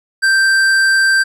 sine tone with hard clipping, 1568 Hz, G6, in tune, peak -11 dBFS, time 0.22-1.24 s, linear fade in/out 20 ms, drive 11 dB, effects none

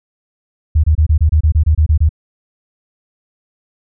sine tone bursts, 77.4 Hz, D#2, 9 cents flat, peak -7 dBFS, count 12, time 0.75-2.092 s, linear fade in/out 10 ms, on 88 ms, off 26 ms, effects none

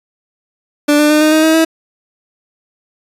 30% pulse tone with pitch steps, 293.7 / 298.5 / 303.4 / 308.3 / 313.3 / 318.4 / 323.6 Hz, D4 / D4 / D#4 / D#4 / D#4 / D#4 / E4, 0 / +28 / -44 / -16 / +12 / +40 / -32 cents, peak -5 dBFS, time 0.88-1.65 s, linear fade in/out 10 ms, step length 110 ms, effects resampled to 32000 Hz

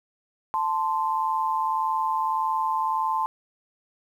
sine tone pair together, 880 / 1041.7 Hz, A5 / C6, 0 / -8 cents, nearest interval minor third, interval 292 cents, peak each -25 dBFS, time 0.54-3.26 s, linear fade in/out 0 ms, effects 9-bit

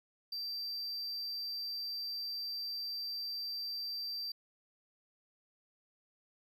triangle tone, 4689 Hz, D8, 4 cents flat, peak -36 dBFS, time 0.32-4.32 s, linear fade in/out 5 ms, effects none

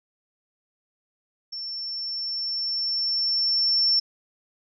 sine tone with level ramp, 5410 Hz, E8, 44 cents sharp, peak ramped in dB -31 to -17 dBFS, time 1.52-4 s, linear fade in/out 10 ms, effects none

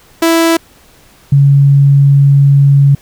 sawtooth / sine tone pair in turn, 330.4 / 140.04 Hz, E4 / C#3, +4 / +18 cents, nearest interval octave + minor third, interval 1486 cents, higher first, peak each -3 dBFS, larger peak neither, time 0.22-0.57 / 1.32-2.95 s, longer second, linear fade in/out 5 ms, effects pink hiss -44 dBFS RMS until 3.01 s

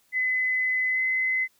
sine tone with pitch glide, 2022 to 2041 Hz, B6 to C7, +40 to -44 cents, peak -22 dBFS, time 0.12-1.48 s, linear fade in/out 50 ms, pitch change +16 cents, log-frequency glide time 0.93-0.99 s, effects white hiss -65 dBFS RMS until 1.59 s

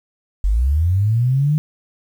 sine linear sweep, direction up, 44.81 to 155.56 Hz, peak -13 dBFS, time 0.44-1.58 s, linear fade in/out 0 ms, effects 8-bit

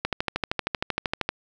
click train, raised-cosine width 0.3 ms, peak -8 dBFS, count 17, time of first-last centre 0.05-1.29 s, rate 12.9 Hz, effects none

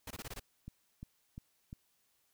pink noise bursts, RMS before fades -44 dBFS, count 6, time 0.07-0.397 s, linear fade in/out 5 ms, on 37 ms, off 21 ms
click train, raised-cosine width 5 ms, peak -33 dBFS, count 4, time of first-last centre 0.68-1.729 s, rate 2.86 Hz
effects white hiss -75 dBFS RMS until 2.33 s

